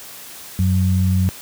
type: tone pair together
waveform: sine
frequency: 92.5 / 185 Hz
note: F#2 / F#3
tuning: 0 / 0 cents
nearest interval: octave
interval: 1200 cents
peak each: -14 / -19 dBFS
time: 0.59-1.29 s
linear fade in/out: 0 ms
effects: white hiss -37 dBFS RMS until 1.41 s + high-pass 60 Hz 12 dB/octave